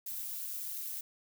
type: noise with amplitude modulation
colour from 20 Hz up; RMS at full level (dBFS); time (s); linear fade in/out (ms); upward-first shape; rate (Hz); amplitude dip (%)
violet; -36; 0.06-1.01; 5; sine; 209; 85
effects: none